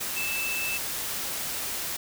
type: tone in noise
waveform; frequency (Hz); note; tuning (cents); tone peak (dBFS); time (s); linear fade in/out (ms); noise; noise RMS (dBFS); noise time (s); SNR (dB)
sine; 2637; E7; 0; -29; 0.16-0.78; 10; white; -32; 0-1.97; 0
effects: none